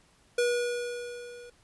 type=tone with level ramp; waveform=square; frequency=483.4 Hz; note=B4; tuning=37 cents flat; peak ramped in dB=-23 to -46 dBFS; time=0.38-1.5 s; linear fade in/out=5 ms; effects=pink hiss -63 dBFS RMS until 1.63 s + resampled to 24000 Hz